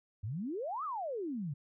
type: exponential two-way sweep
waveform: sine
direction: up then down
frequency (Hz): 92.5 to 1318.5 to 131.9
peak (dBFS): -35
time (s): 0.23-1.54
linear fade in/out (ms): 10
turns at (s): 0.84
effects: none